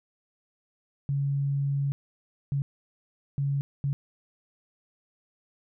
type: tone bursts at uneven times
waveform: sine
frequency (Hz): 140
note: C#3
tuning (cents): +18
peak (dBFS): -24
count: 4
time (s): 1.09-1.92 / 2.52-2.62 / 3.38-3.61 / 3.84-3.93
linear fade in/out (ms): 0
effects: none